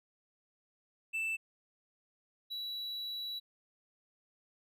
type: tone pair in turn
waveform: triangle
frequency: 2650 / 3922 Hz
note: E7 / B7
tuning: +9 / -13 cents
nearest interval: perfect fifth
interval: 678 cents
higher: second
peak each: -31 / -36 dBFS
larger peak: first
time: 1.13-1.37 / 2.5-3.4 s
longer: second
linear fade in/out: 20 ms
effects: none